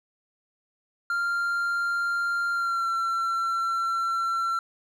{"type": "tone with pitch glide", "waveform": "triangle", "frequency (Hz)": [1392, 1353.9], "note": ["F6", "E6"], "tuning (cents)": [-6, 46], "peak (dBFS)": -22, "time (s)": [1.1, 4.59], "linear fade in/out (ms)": 2, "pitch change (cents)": -48, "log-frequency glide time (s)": [2.52, 2.9], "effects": []}